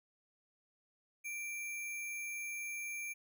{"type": "tone with sample-and-hold", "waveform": "sine", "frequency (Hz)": 2352, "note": "D7", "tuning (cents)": 2, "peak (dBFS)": -39, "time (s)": [1.24, 3.14], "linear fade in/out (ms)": 20, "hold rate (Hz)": 8820, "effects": []}